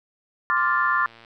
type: chord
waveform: sine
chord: D minor seventh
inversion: third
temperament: equal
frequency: 1046.5 / 1174.7 / 1396.9 / 1760 Hz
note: C6 / D6 / F6 / A6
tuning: 0 / 0 / 0 / 0 cents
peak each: -24 dBFS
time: 0.5-1.06 s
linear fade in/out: 0 ms
type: click train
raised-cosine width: 0.3 ms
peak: -31 dBFS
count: 79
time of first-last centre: 0.57-1.248 s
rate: 115 Hz
effects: none